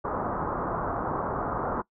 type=low-pass noise; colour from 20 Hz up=white; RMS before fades=-30 dBFS; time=0.04-1.82 s; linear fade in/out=10 ms; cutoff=1300 Hz; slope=48 dB/octave; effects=noise-tail reverb RT60 0.1 s tail -21 dB re dry